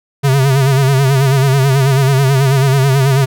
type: tone with vibrato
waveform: square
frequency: 135.5 Hz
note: C#3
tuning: 39 cents flat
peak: -9 dBFS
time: 0.23-3.26 s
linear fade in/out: 20 ms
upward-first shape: sine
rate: 9.2 Hz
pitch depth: 74 cents each way
effects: none